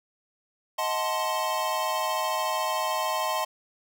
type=chord; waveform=square; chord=D# diminished seventh; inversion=none; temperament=equal with one note detuned; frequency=630.6 / 740 / 880 / 1046.5 Hz; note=D#5 / F#5 / A5 / C6; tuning=+23 / 0 / 0 / 0 cents; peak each=-32 / -35 / -32 / -30 dBFS; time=0.78-3.45 s; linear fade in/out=10 ms; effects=none